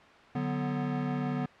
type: chord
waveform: square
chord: B minor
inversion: first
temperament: equal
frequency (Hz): 146.83 / 185 / 246.9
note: D3 / F#3 / B3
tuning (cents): 0 / 0 / 0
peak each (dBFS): -34 / -38 / -33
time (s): 0.35-1.46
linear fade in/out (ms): 5
effects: white hiss -53 dBFS RMS until 1.6 s + low-pass 2000 Hz 12 dB/octave